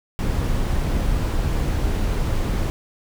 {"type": "noise", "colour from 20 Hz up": "brown", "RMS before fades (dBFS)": -21, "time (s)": [0.19, 2.7], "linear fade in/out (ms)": 0, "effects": []}